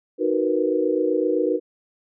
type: chord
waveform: sine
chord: B major seventh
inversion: first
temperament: equal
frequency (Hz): 311.1 / 370 / 466.2 / 493.9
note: D#4 / F#4 / A#4 / B4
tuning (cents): 0 / 0 / 0 / 0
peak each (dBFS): -24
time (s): 0.18-1.6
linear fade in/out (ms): 50
effects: none